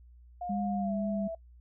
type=tone with pitch glide; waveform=sine; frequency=711 to 659.6 Hz; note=F5 to E5; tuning=+31 to +1 cents; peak=-34 dBFS; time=0.41-1.35 s; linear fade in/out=5 ms; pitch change=-130 cents; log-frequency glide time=0.8-0.94 s
type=tone with vibrato; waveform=sine; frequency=201 Hz; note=G3; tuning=44 cents sharp; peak=-30 dBFS; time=0.49-1.28 s; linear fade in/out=10 ms; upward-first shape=triangle; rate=2.1 Hz; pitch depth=28 cents each way
effects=noise-tail reverb RT60 0.1 s tail -25 dB re dry + added 60 Hz sine -52 dBFS peak until 1.6 s